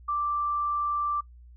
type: tone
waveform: sine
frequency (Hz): 1174.7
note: D6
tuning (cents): 0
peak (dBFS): -25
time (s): 0.08-1.21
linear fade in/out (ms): 10
effects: noise-tail reverb RT60 0.1 s tail -20 dB re dry + added 60 Hz sine -47 dBFS peak until 1.56 s